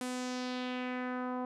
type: tone with low-pass filter sweep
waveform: sawtooth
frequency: 251.4 Hz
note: B3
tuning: 31 cents sharp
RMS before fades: -37 dBFS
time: 0.01-1.45 s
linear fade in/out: 2 ms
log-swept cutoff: 10000 to 940 Hz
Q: 2
effects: none